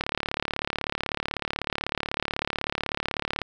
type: click train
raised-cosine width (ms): 0.3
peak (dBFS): -10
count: 124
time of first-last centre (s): 0.01-3.417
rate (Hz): 36.1
effects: none